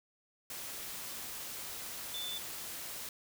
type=tone in noise; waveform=sine; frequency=3518 Hz; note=A7; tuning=1 cent flat; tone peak=-38 dBFS; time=2.14-2.38 s; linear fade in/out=2 ms; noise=white; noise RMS=-43 dBFS; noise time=0.5-3.09 s; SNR=+2 dB; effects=none